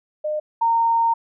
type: tone pair in turn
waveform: sine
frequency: 608 / 920.5 Hz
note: D#5 / A#5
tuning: -40 / -22 cents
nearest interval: perfect fifth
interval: 718 cents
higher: second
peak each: -21 / -15 dBFS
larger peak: second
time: 0.24-0.4 / 0.61-1.14 s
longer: second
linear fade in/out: 10 ms
effects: none